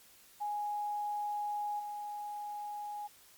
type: tone with level steps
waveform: sine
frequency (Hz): 830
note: G#5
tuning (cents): -1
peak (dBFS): -33 / -38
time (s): 0.4-3.08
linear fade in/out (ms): 20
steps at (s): 1.79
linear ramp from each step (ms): 10
effects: white hiss -60 dBFS RMS until 3.37 s + MP3 96 kbps